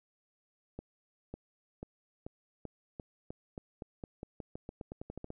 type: accelerating click train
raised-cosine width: 2 ms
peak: -28 dBFS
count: 21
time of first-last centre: 0.79-5.304 s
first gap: 550 ms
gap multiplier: 0.89
effects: none